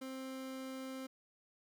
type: tone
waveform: 30% pulse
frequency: 263.1 Hz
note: C4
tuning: 10 cents sharp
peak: -40 dBFS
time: 0.01-1.07 s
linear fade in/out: 10 ms
effects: none